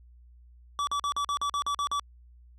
square tone bursts, 1150 Hz, D6, 37 cents flat, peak -27 dBFS, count 10, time 0.79-1.996 s, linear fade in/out 0 ms, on 81 ms, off 44 ms, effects added 60 Hz sine -51 dBFS peak until 2.58 s + low-pass 7000 Hz 12 dB/octave

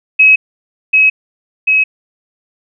sine tone with echo, 2557 Hz, D#7, 47 cents sharp, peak -3 dBFS, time 0.19-0.36 s, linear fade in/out 10 ms, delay 740 ms, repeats 2, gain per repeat -2 dB, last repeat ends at 1.84 s, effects none

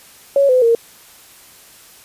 sine tone with pitch steps, 557 / 507.8 / 463 Hz, C#5 / B4 / A#4, +8 / +48 / -12 cents, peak -9 dBFS, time 0.36-0.75 s, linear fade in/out 2 ms, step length 130 ms, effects white hiss -44 dBFS RMS until 2.04 s + resampled to 32000 Hz

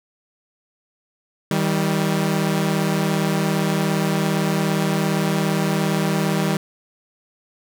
sawtooth tone pair together, 158.58 / 196 Hz, D#3 / G3, +33 / 0 cents, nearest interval major third, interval 367 cents, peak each -17 dBFS, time 1.51-6.57 s, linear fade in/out 2 ms, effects none

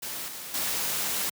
white noise with level steps, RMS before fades -35 / -39 / -29 dBFS, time 0.02-1.3 s, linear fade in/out 10 ms, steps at 0.28 / 0.54 s, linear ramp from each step 2 ms, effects high-pass 100 Hz 12 dB/octave

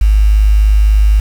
sine tone with quantisation, 51.91 Hz, G#1, in tune, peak -5 dBFS, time 0.01-1.2 s, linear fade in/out 5 ms, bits 5, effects none

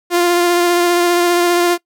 sawtooth tone with vibrato, 349.2 Hz, F4, in tune, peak -7 dBFS, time 0.1-1.78 s, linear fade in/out 50 ms, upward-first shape sine, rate 15 Hz, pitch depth 16 cents each way, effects noise-tail reverb RT60 0.1 s tail -22 dB re dry

